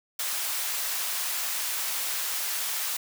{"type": "high-pass noise", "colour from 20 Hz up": "white", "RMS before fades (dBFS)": -30, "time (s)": [0.19, 2.97], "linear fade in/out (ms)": 5, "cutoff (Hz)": 760, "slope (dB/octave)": 12, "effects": []}